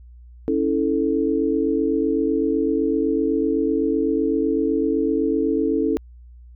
sine chord, A major, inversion first, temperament equal with one note detuned, 277.2 / 325.1 / 440 Hz, C#4 / E4 / A4, 0 / -24 / 0 cents, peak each -22 dBFS, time 0.48-5.97 s, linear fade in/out 0 ms, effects added 60 Hz sine -41 dBFS peak until 6.55 s

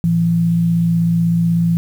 sine tone pair together, 112.73 / 168.9 Hz, A2 / E3, +42 / +42 cents, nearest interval perfect fifth, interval 700 cents, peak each -23 / -12 dBFS, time 0.04-1.77 s, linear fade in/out 0 ms, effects 7-bit

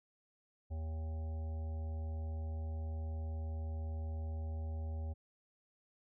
harmonic tone, 79.5 Hz, D#2, 38 cents sharp, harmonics 1 / 3 / 5 / 7 / 9 / 10, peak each -37 / -54 / -59 / -56 / -64 / -60 dBFS, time 0.7-5.14 s, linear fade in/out 20 ms, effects none

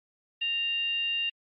sine tone with frequency modulation, 2794 Hz, F7, in tune, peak -26 dBFS, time 0.41-1.3 s, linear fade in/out 10 ms, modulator 954 Hz, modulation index 0.29, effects MP3 32 kbps

